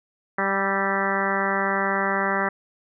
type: harmonic tone with a mistuned harmonic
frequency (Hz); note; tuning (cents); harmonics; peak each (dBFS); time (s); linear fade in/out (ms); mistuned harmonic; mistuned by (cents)
196; G3; 0; 1 / 2 / 3 / 4 / 5 / 6 / 7 / 8 / 9 / 10; -30 / -30 / -30 / -30 / -30 / -30 / -30 / -30 / -30 / -30; 0.38-2.49; 5; 7; -35
effects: none